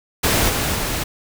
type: noise with level steps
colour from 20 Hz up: pink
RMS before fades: -17 / -21 / -23 dBFS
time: 0.23-1.04 s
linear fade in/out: 10 ms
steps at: 0.48 / 0.74 s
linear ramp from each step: 20 ms
effects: none